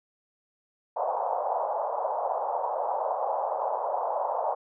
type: band-pass noise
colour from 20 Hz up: white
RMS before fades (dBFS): -29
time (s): 0.96-4.55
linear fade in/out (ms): 10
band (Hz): 530 to 960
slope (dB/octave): 48
effects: none